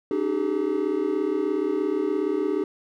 triangle tone cluster, 280.5 / 306.9 / 385.7 / 422.7 Hz, C#4 / D#4 / G4 / G#4, +21 / -24 / -28 / +31 cents, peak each -31 / -25 / -24 / -26 dBFS, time 0.11-2.64 s, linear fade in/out 2 ms, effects none

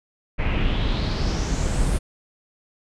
brown noise with low-pass filter sweep, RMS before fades -22 dBFS, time 0.38-1.99 s, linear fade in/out 20 ms, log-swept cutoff 2300 to 10000 Hz, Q 4, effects none

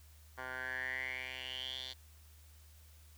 10% pulse tone with band-pass filter sweep, 128.7 Hz, C3, 28 cents flat, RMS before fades -42 dBFS, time 0.37-1.94 s, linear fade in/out 20 ms, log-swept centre 1300 to 3900 Hz, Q 7.8, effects added 76 Hz sine -57 dBFS peak until 3.17 s + white hiss -65 dBFS RMS until 3.17 s

